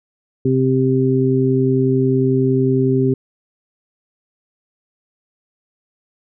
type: harmonic tone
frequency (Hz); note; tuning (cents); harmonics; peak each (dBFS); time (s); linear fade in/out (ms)
131; C3; +2; 1 / 2 / 3; -17 / -17 / -17; 0.45-3.14; 5
effects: none